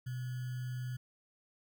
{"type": "tone with sample-and-hold", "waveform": "sine", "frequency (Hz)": 125.5, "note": "B2", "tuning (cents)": 28, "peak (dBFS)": -36, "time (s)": [0.06, 0.97], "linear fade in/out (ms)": 10, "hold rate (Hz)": 1575, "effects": []}